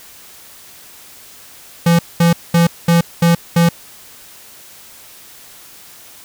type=tone bursts; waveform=square; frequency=169.5 Hz; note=E3; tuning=49 cents sharp; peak=-9 dBFS; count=6; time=1.86-3.69 s; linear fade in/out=5 ms; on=130 ms; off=210 ms; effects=white hiss -40 dBFS RMS until 6.24 s